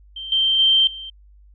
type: tone with level steps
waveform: sine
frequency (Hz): 3136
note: G7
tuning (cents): 0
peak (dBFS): -29 / -15 / -12 / -31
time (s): 0.16-1.1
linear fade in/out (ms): 5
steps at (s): 0.32 / 0.59 / 0.87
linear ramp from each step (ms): 2
effects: added 50 Hz sine -46 dBFS peak until 1.54 s

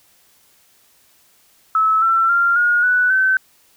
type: tone with pitch steps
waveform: sine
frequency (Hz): 1300 / 1343.5 / 1388.5 / 1435 / 1483 / 1532.6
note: E6 / E6 / F6 / F6 / F#6 / G6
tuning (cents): -24 / +33 / -10 / +47 / +4 / -40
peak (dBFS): -12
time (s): 1.75-3.37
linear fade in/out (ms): 2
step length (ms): 270
effects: white hiss -55 dBFS RMS until 3.76 s

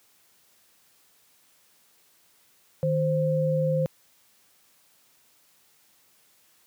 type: tone pair together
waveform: sine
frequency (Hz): 155.58 / 523.3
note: D#3 / C5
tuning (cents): 0 / 0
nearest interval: octave + major sixth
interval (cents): 2100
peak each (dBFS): -24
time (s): 2.83-3.86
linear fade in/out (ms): 0
effects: white hiss -62 dBFS RMS until 6.66 s + high-pass 80 Hz 12 dB/octave

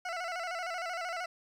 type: tone with vibrato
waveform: 20% pulse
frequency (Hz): 698.5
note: F5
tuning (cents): 0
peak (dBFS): -30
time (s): 0.05-1.26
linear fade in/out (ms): 5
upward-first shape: square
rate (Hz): 13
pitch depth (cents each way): 74
effects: low-pass 6000 Hz 12 dB/octave + 10-bit

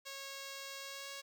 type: tone with pitch glide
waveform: 5% pulse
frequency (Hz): 548 to 553.4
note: C#5 to C#5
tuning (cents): -20 to -3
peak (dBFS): -33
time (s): 0.05-1.22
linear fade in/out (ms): 20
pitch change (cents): +17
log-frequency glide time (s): 0.8-1.08
effects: none

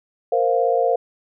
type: chord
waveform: sine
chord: Bb suspended second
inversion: none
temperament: equal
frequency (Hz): 466.2 / 523.3 / 698.5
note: Bb4 / C5 / F5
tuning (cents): 0 / 0 / 0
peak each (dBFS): -20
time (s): 0.32-0.96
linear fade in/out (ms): 5
effects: none

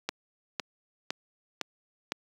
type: click train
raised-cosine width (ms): 0.2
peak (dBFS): -12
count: 5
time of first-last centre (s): 0.09-2.12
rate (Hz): 1.97
effects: high-pass 200 Hz 12 dB/octave + 9-bit

